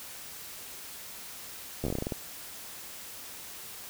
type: slowing click train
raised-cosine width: 2 ms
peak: -18 dBFS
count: 11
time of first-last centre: 1.84-2.122 s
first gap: 12 ms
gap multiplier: 1.18
effects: white hiss -44 dBFS RMS until 3.89 s